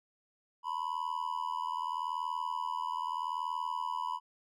triangle tone with amplitude modulation, 987.8 Hz, B5, in tune, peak -27 dBFS, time 0.63-4.2 s, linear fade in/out 50 ms, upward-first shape sine, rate 80.8 Hz, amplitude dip 95%, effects none

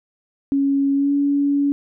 sine tone with pitch glide, 277.2 to 283.5 Hz, C#4 to C#4, 0 to +39 cents, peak -15 dBFS, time 0.52-1.72 s, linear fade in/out 0 ms, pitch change +39 cents, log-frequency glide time 0.94-1.12 s, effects none

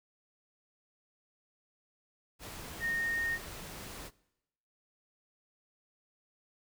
sine tone in noise, 1846 Hz, A#6, 17 cents flat, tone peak -30 dBFS, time 2.8-3.39 s, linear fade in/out 50 ms, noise pink, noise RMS -45 dBFS, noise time 2.39-4.11 s, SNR +12 dB, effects noise-tail reverb RT60 0.9 s tail -22 dB re dry

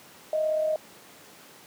sine tone pair together, 622.3 / 659.3 Hz, D#5 / E5, 0 / 0 cents, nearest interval minor second, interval 100 cents, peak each -23 / -35 dBFS, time 0.33-0.76 s, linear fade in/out 2 ms, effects pink hiss -50 dBFS RMS until 1.66 s + high-pass 200 Hz 12 dB/octave

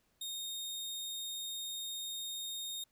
sawtooth tone, 3697 Hz, A#7, 15 cents flat, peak -36 dBFS, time 0.21-2.84 s, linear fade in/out 5 ms, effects pink hiss -75 dBFS RMS until 2.91 s

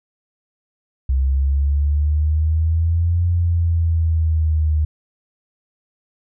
sine exponential two-way sweep, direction up then down, 65.41 to 87.31 to 76.2 Hz, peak -14 dBFS, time 1.09-4.85 s, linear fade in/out 5 ms, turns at 3.26 s, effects none

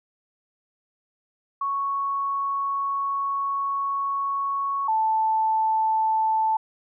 sine tone pair in turn, 1108.7 / 880 Hz, C#6 / A5, 0 / 0 cents, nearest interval major third, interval 400 cents, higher first, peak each -23 / -19 dBFS, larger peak second, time 1.61-4.88 / 4.88-6.57 s, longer first, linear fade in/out 5 ms, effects none

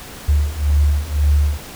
sine beating tone pair, 72 / 73.9 Hz, D2 / D2, -34 / +11 cents, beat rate 1.9 Hz, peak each -17 / -15 dBFS, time 0.28-1.58 s, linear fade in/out 10 ms, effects pink hiss -35 dBFS RMS until 1.75 s

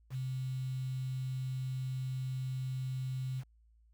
sine tone with quantisation, 130 Hz, C3, 11 cents flat, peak -34 dBFS, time 0.1-3.44 s, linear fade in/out 50 ms, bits 9, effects added 56 Hz sine -62 dBFS peak until 3.93 s

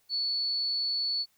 sine tone, 4435 Hz, C#8, in tune, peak -27 dBFS, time 0.09-1.26 s, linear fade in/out 50 ms, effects white hiss -69 dBFS RMS until 1.37 s

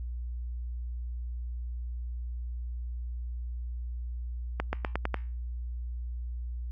accelerating click train, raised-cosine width 0.5 ms, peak -14 dBFS, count 6, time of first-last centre 4.6-5.143 s, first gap 130 ms, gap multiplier 0.91, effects added 60 Hz sine -33 dBFS peak until 6.71 s + Opus 48 kbps

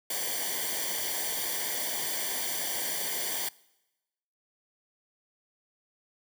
white noise with comb filter, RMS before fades -32 dBFS, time 0.1-3.49 s, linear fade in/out 5 ms, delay 0.76 ms, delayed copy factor -0.85, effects noise-tail reverb RT60 1.0 s tail -23 dB re dry

